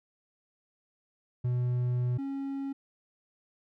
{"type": "tone pair in turn", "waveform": "triangle", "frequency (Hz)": [123.5, 274.4], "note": ["B2", "C#4"], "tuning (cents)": [0, -17], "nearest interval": "octave + major second", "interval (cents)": 1383, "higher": "second", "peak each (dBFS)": [-24, -30], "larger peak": "first", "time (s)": [[1.44, 2.18], [2.18, 2.73]], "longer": "first", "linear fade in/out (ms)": 10, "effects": []}